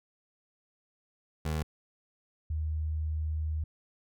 25% pulse / sine tone pair in turn, 77.78 / 77.78 Hz, D#2 / D#2, 0 / 0 cents, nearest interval unison, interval 0 cents, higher neither, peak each -26 / -29 dBFS, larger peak first, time 1.45-1.63 / 2.5-3.64 s, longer second, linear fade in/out 5 ms, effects none

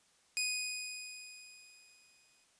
15% pulse tone with exponential decay, 2489 Hz, D#7, in tune, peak -24 dBFS, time 0.37-2.44 s, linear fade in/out 0 ms, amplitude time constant 450 ms, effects white hiss -69 dBFS RMS until 2.59 s + resampled to 22050 Hz

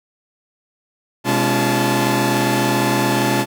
sawtooth tone cluster, 127.1 / 206.7 / 281.4 / 344.1 / 872 Hz, C3 / G#3 / C#4 / F4 / A5, -50 / -8 / +26 / -26 / -16 cents, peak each -18 dBFS, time 1.24-3.46 s, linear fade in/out 50 ms, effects none

